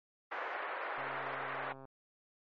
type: band-pass noise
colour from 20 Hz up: white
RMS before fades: -40 dBFS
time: 0.31-1.73 s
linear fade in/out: 10 ms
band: 450 to 1800 Hz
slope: 24 dB/octave
type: click train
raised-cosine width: 1 ms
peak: -38 dBFS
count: 118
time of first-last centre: 0.98-1.853 s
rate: 134 Hz
effects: MP3 32 kbps